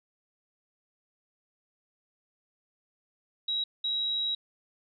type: tone pair in turn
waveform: sine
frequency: 3853 / 3853 Hz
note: B7 / B7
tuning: -44 / -44 cents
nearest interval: unison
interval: 0 cents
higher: neither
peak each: -27 dBFS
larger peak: neither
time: 3.48-3.64 / 3.84-4.35 s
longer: second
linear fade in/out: 5 ms
effects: none